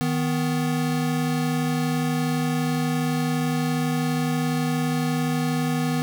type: tone pair together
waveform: square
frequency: 156.67 / 248.7 Hz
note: D#3 / B3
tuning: +12 / +12 cents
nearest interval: minor sixth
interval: 800 cents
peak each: -25 dBFS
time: 0.01-6.02 s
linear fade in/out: 0 ms
effects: none